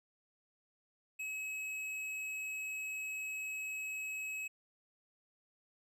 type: tone with tanh clipping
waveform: sine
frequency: 2564 Hz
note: E7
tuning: 49 cents flat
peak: -40 dBFS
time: 1.19-4.48 s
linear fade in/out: 10 ms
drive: 12 dB
effects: none